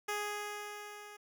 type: tone with level ramp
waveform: 10% pulse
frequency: 415.3 Hz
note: G#4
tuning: in tune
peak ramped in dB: -25 to -41 dBFS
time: 0.08-1.17 s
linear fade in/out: 10 ms
effects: none